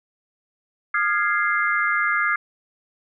sine chord, F minor seventh, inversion third, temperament equal with one note detuned, 1217.5 / 1396.9 / 1661.2 / 2093 Hz, Eb6 / F6 / Ab6 / C7, -38 / 0 / 0 / 0 cents, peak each -24 dBFS, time 0.94-2.36 s, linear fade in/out 5 ms, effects none

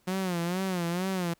sawtooth tone with vibrato, 180 Hz, F#3, 47 cents flat, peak -24 dBFS, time 0.07-1.34 s, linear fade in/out 10 ms, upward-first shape sine, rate 2.2 Hz, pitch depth 110 cents each way, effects pink hiss -67 dBFS RMS until 1.39 s

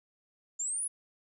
sine exponential sweep, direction up, 7030 to 10550 Hz, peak -31 dBFS, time 0.59-0.88 s, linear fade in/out 10 ms, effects none

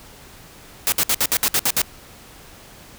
white noise bursts, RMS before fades -18 dBFS, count 9, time 0.87-1.817 s, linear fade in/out 0 ms, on 51 ms, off 61 ms, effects pink hiss -44 dBFS RMS until 2.98 s

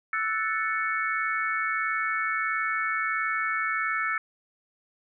sine chord, F# minor seventh, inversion third, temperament equal, 1318.5 / 1480 / 1760 / 2217 Hz, E6 / F#6 / A6 / C#7, 0 / 0 / 0 / 0 cents, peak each -29 / -34 / -30 / -31 dBFS, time 0.13-4.18 s, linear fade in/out 2 ms, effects none

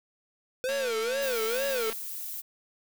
square tone with vibrato, 493.9 Hz, B4, in tune, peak -28 dBFS, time 0.64-1.9 s, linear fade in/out 0 ms, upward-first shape sine, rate 2.2 Hz, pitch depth 210 cents each way
click train, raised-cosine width 0.2 ms, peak -22 dBFS, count 282, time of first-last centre 0.69-1.928 s, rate 227 Hz
violet noise, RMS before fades -37 dBFS, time 1.21-2.42 s, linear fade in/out 20 ms
effects none

